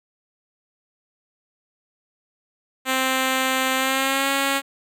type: tone with pitch glide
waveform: 5% pulse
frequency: 261.6 to 274.8 Hz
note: C4 to C#4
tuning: 0 to -15 cents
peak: -8 dBFS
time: 2.85-4.62 s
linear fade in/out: 50 ms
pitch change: +85 cents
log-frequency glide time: 3.75-4.29 s
effects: none